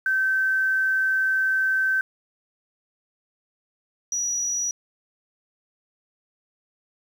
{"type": "tone pair in turn", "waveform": "sine", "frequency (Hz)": [1544, 5829], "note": ["G6", "F#8"], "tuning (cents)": [-27, -27], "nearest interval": "octave + major seventh", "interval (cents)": 2300, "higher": "second", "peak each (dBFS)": [-19, -23], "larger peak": "first", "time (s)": [[0.06, 2.01], [4.12, 4.71]], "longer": "first", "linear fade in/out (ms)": 2, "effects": ["8-bit"]}